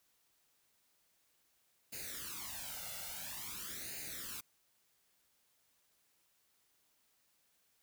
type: noise with flanger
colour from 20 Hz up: white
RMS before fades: -45 dBFS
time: 1.92-4.41 s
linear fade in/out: 10 ms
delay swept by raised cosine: 0.44 to 1.44 ms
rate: 0.49 Hz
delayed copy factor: +0.85
effects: white hiss -75 dBFS RMS until 7.82 s